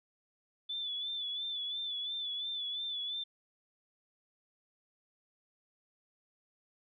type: tone with vibrato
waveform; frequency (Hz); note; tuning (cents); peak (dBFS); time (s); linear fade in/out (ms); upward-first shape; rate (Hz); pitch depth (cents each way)
sine; 3479; A7; -20; -35; 0.69-3.24; 10; sine; 2.9; 52
effects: none